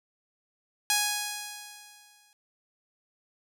5% pulse tone with exponential decay, 830.6 Hz, G#5, in tune, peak -10 dBFS, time 0.9-2.33 s, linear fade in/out 1 ms, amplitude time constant 310 ms, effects none

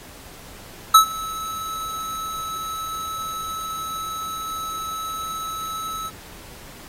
square tone with ADSR envelope, 1300 Hz, E6, 24 cents flat, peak -6 dBFS, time 0.94-6.11 s, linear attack 8 ms, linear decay 100 ms, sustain -22 dB, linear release 40 ms, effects pink hiss -43 dBFS RMS until 6.88 s + AAC 48 kbps

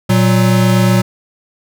square tone pair together, 117.6 / 186.68 Hz, A#2 / F#3, +16 / +16 cents, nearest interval minor sixth, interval 800 cents, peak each -12 dBFS, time 0.09-1.02 s, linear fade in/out 10 ms, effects none

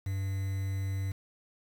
triangle tone with quantisation, 97 Hz, G2, 18 cents flat, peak -28 dBFS, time 0.06-1.12 s, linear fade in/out 5 ms, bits 8, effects none

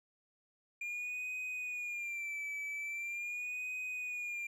triangle tone with vibrato, 2400 Hz, D7, 37 cents sharp, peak -36 dBFS, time 0.81-4.47 s, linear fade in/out 5 ms, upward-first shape sine, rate 0.42 Hz, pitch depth 73 cents each way, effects none

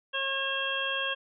harmonic tone, 542 Hz, C#5, 39 cents flat, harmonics 1 / 2 / 3 / 5 / 6, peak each -37 / -37 / -33 / -34 / -33 dBFS, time 0.13-1.15 s, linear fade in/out 20 ms, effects none

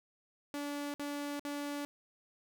sawtooth tone bursts, 288.4 Hz, D4, 31 cents flat, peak -33 dBFS, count 3, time 0.54-1.85 s, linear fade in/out 0 ms, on 400 ms, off 55 ms, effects none

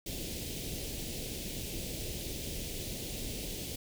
pink band-stop noise, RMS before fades -39 dBFS, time 0.06-3.76 s, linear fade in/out 5 ms, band 560 to 2600 Hz, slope 24 dB/octave, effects none

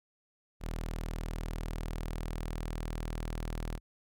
sawtooth tone, 40.13 Hz, E1, 46 cents flat, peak -31 dBFS, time 0.6-3.8 s, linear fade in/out 50 ms, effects none

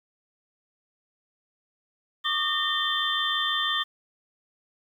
sine tone cluster, 1125 / 1211 / 1828 / 3141 / 3531 Hz, C#6 / D#6 / A#6 / G7 / A7, +25 / -47 / -34 / +3 / +5 cents, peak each -35 / -31 / -30 / -29 / -28 dBFS, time 2.24-3.84 s, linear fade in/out 20 ms, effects 9-bit

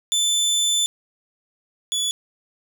25% pulse tone pair in turn, 3520 / 3430 Hz, A7 / A7, 0 / -45 cents, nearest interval unison, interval 45 cents, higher first, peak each -14 / -17 dBFS, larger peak first, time 0.12-0.86 / 1.92-2.11 s, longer first, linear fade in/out 0 ms, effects none

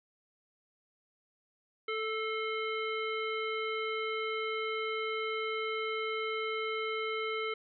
harmonic tone with a mistuned harmonic, 440 Hz, A4, in tune, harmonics 1 / 3 / 5 / 7 / 9, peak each -35 / -38 / -38 / -43 / -50 dBFS, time 1.88-7.54 s, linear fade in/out 5 ms, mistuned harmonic 5, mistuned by -39 cents, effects none

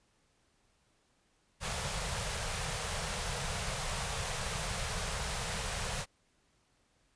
pink band-stop noise, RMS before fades -36 dBFS, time 1.6-6.06 s, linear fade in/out 50 ms, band 190 to 440 Hz, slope 48 dB/octave, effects pink hiss -72 dBFS RMS until 7.15 s + resampled to 22050 Hz

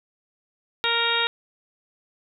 harmonic tone, 466.2 Hz, A#4, in tune, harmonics 1 / 2 / 3 / 4 / 5 / 6 / 7 / 8, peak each -31 / -29 / -27 / -30 / -30 / -30 / -30 / -25 dBFS, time 0.84-1.27 s, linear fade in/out 0 ms, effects none

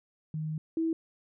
sine tone pair in turn, 155.7 / 325.7 Hz, D#3 / E4, +2 / -21 cents, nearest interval octave + minor second, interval 1277 cents, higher second, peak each -31 / -26 dBFS, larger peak second, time 0.34-0.58 / 0.77-0.93 s, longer first, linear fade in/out 2 ms, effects none

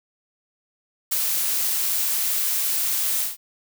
blue noise with ADSR envelope, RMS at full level -21 dBFS, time 1.11-3.37 s, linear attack 14 ms, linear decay 18 ms, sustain -2 dB, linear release 160 ms, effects none

